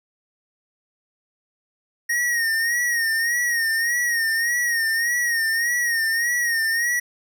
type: tone with vibrato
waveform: square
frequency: 1864.7 Hz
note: A#6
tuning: in tune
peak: -20 dBFS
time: 2.09-7 s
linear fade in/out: 10 ms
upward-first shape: sine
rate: 1.7 Hz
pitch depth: 67 cents each way
effects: none